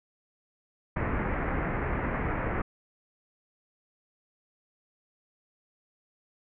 pink low-pass noise, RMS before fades -30 dBFS, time 0.96-2.62 s, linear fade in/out 5 ms, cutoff 2200 Hz, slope 48 dB/octave, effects none

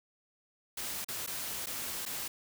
white noise with dropouts, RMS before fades -38 dBFS, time 0.77-2.28 s, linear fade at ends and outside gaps 5 ms, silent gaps 1.046-1.084 / 1.264-1.273 / 1.66-1.668 / 2.054-2.061 s, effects none

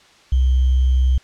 sine tone with sample-and-hold, 64.1 Hz, C2, 35 cents flat, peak -12 dBFS, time 0.32-1.18 s, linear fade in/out 5 ms, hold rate 3150 Hz, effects white hiss -50 dBFS RMS until 1.23 s + low-pass 5000 Hz 12 dB/octave

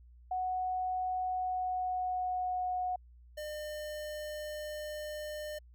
sine tone with pitch glide, 739 to 730.5 Hz, F#5 to F#5, -2 to -22 cents, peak -31 dBFS, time 0.31-2.96 s, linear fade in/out 5 ms, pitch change -20 cents, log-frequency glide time 1.24-2.74 s
square tone, 604 Hz, D5, 48 cents sharp, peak -39 dBFS, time 3.37-5.59 s, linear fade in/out 10 ms
effects added 60 Hz sine -54 dBFS peak until 5.74 s

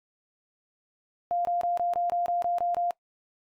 sine tone bursts, 698.5 Hz, F5, in tune, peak -24 dBFS, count 10, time 1.31-2.908 s, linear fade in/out 0 ms, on 140 ms, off 22 ms, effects noise-tail reverb RT60 0.1 s tail -22 dB re dry + Opus 48 kbps

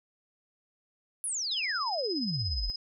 sine exponential sweep, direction down, 11110 to 37.88 Hz, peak -30 dBFS, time 1.24-2.7 s, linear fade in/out 0 ms
sine tone with tremolo, 5050 Hz, D#8, 25 cents sharp, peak -30 dBFS, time 1.51-2.76 s, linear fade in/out 5 ms, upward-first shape sine, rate 17 Hz, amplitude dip 65%
effects none

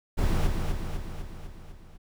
brown noise with echo, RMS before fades -23 dBFS, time 0.17-0.48 s, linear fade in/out 20 ms, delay 250 ms, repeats 6, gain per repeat -4 dB, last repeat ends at 1.98 s, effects none

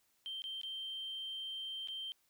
triangle tone with dropouts, 3136 Hz, G7, in tune, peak -37 dBFS, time 0.26-2.12 s, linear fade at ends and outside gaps 0 ms, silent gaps 0.42-0.44 / 0.614-0.633 / 1.874-1.885 s, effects tanh soft clip ceiling -37 dBFS + white hiss -75 dBFS RMS until 2.29 s

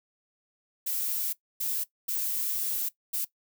violet noise bursts at uneven times, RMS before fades -30 dBFS, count 4, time 0.86-1.33 / 1.6-1.84 / 2.08-2.89 / 3.13-3.25 s, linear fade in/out 10 ms, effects noise-tail reverb RT60 0.1 s tail -18 dB re dry

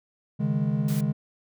triangle chord, C# suspended second, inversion none, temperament equal, 138.59 / 155.56 / 207.7 Hz, C#3 / D#3 / G#3, 0 / 0 / 0 cents, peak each -25 dBFS, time 0.39-1.13 s, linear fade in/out 20 ms
white noise, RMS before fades -40 dBFS, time 0.88-1.01 s, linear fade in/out 5 ms
effects none

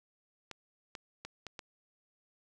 clicks, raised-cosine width 0.2 ms, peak -25 dBFS, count 5, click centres 0.513 / 0.952 / 1.25 / 1.467 / 1.592 s, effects none

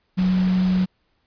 sine tone in noise, 185 Hz, F#3, in tune, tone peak -16 dBFS, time 0.17-0.86 s, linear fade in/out 20 ms, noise pink, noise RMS -34 dBFS, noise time 0.17-0.86 s, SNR +15 dB, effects pink hiss -68 dBFS RMS until 1.26 s + resampled to 11025 Hz

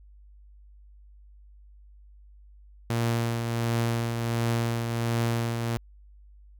sawtooth tone with tremolo, 116.54 Hz, A#2, in tune, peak -19 dBFS, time 2.9-5.77 s, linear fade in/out 0 ms, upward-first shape triangle, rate 1.4 Hz, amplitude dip 45%, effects added 50 Hz sine -49 dBFS peak until 6.59 s

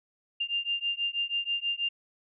sine beating tone pair, 2794 / 2800.2 Hz, F7 / F7, 0 / +4 cents, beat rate 6.2 Hz, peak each -31 dBFS, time 0.4-1.89 s, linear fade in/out 10 ms, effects none

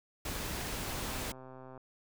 pink noise, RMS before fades -38 dBFS, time 0.25-1.32 s, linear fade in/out 5 ms
click train, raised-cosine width 1 ms, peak -36 dBFS, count 115, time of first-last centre 0.9-1.777 s, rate 130 Hz
effects none

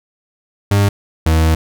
40% pulse tone pair in turn, 100.9 / 80.08 Hz, G#2 / E2, -49 / -50 cents, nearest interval major third, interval 401 cents, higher first, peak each -9 dBFS, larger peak neither, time 0.71-0.89 / 1.26-1.55 s, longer second, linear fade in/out 5 ms, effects none

